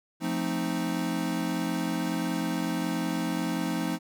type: chord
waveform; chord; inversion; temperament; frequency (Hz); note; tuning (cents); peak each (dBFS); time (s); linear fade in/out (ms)
square; F dominant seventh; none; equal; 174.61 / 220 / 261.6 / 311.1; F3 / A3 / C4 / Eb4; 0 / 0 / 0 / 0; -33 / -35 / -34 / -33; 0.2-3.99; 50
effects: none